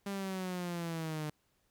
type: linear sweep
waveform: sawtooth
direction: down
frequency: 200.3 to 150.2 Hz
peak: -32 dBFS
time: 0.06-1.3 s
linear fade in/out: 5 ms
effects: pink hiss -75 dBFS RMS until 1.7 s